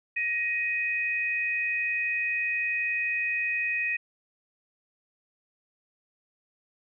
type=tone pair together; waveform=sine; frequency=1885.1 / 2504 Hz; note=A#6 / D#7; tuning=+19 / +10 cents; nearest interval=perfect fourth; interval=491 cents; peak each=-30 / -27 dBFS; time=0.16-3.97 s; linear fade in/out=10 ms; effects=none